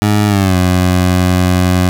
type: tone with pitch glide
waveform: 20% pulse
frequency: 104.4 to 90.89 Hz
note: G#2 to F#2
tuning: +10 to -30 cents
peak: -4 dBFS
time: 0.02-1.89 s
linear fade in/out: 0 ms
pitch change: -240 cents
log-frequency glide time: 0.27-0.56 s
effects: none